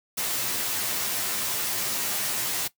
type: noise with comb filter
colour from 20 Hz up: white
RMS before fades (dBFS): -28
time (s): 0.17-2.68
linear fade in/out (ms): 10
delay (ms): 12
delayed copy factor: -0.95
effects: noise-tail reverb RT60 0.1 s tail -17 dB re dry + high-pass 80 Hz 12 dB/octave